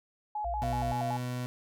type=tone with vibrato; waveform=sine; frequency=765 Hz; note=G5; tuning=42 cents flat; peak=-31 dBFS; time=0.35-1.17 s; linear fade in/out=5 ms; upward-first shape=square; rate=5.3 Hz; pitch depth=170 cents each way
type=tone; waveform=sine; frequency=59.8 Hz; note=A#1; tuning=45 cents sharp; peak=-35 dBFS; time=0.44-0.94 s; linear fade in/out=20 ms
type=tone with pitch glide; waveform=30% pulse; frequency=123.47 to 124.33 Hz; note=B2 to B2; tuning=0 to +12 cents; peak=-30 dBFS; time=0.62-1.46 s; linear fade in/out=0 ms; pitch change=+12 cents; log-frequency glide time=0.89-0.99 s
effects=none